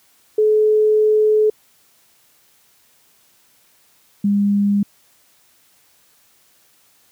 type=tone pair in turn; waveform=sine; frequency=428.8 / 202.4 Hz; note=A4 / G#3; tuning=-45 / -44 cents; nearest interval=octave + minor second; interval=1299 cents; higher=first; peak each=-11 / -13 dBFS; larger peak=first; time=0.38-1.5 / 4.24-4.83 s; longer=first; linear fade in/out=5 ms; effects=white hiss -56 dBFS RMS until 7.11 s + high-pass 60 Hz 12 dB/octave